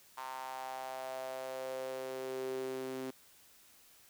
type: tone with high-pass filter sweep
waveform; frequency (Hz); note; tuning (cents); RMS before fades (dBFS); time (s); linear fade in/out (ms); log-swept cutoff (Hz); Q
sawtooth; 130.81; C3; 0; -41; 0.17-3.11; 10; 960 to 310; 5.3
effects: white hiss -62 dBFS RMS until 4.09 s